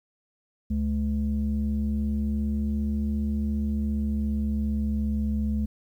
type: tone pair together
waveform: sine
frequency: 71.4 / 214 Hz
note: D2 / A3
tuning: -48 / -48 cents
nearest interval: octave + perfect fifth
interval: 1900 cents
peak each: -25 dBFS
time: 0.7-5.66 s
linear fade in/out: 10 ms
effects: tanh soft clip ceiling -19 dBFS + 10-bit

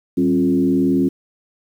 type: tone with frequency modulation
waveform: sine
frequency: 269.3 Hz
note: C#4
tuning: 50 cents flat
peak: -13 dBFS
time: 0.17-1.09 s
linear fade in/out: 10 ms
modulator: 78.9 Hz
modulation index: 0.98
effects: 8-bit

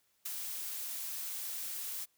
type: noise with ADSR envelope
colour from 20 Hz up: blue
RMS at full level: -37 dBFS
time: 0.25-2.06 s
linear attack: 10 ms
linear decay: 13 ms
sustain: -3 dB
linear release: 27 ms
effects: white hiss -74 dBFS RMS until 2.17 s

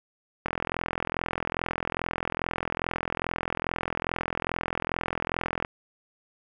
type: click train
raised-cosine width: 0.5 ms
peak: -12 dBFS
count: 221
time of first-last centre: 0.46-5.649 s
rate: 42.4 Hz
effects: none

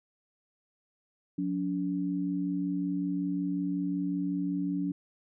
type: tone pair together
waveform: sine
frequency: 180.3 / 285.7 Hz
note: F#3 / D4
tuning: -45 / -48 cents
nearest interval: minor sixth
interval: 797 cents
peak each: -32 / -30 dBFS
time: 1.38-4.92 s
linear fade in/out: 5 ms
effects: none

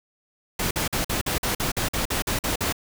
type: noise bursts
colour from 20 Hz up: pink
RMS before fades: -25 dBFS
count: 13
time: 0.59-2.726 s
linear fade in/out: 5 ms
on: 120 ms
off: 48 ms
effects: none

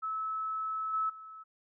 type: tone with level steps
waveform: sine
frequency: 1300 Hz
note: E6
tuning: 24 cents flat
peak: -32 / -28 / -45 dBFS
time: 0.02-1.44 s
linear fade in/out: 20 ms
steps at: 0.93 / 1.09 s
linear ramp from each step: 10 ms
effects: none

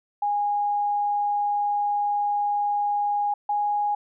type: tone pair in turn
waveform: sine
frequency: 822 / 826.3 Hz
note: G#5 / G#5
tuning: -18 / -9 cents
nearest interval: unison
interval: 9 cents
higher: second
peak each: -21 dBFS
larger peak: neither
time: 0.22-3.34 / 3.49-3.95 s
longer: first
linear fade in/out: 5 ms
effects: none

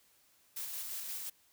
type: noise with tremolo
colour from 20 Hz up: blue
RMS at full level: -40 dBFS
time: 0.56-1.3 s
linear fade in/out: 10 ms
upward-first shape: square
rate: 5.7 Hz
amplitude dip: 25%
effects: white hiss -68 dBFS RMS until 1.52 s

